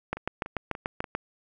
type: two click trains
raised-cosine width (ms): 0.5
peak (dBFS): -22 / -13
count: 4 / 8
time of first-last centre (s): 0.17-1.042 / 0.13-1.15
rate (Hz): 3.44 / 6.86
effects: none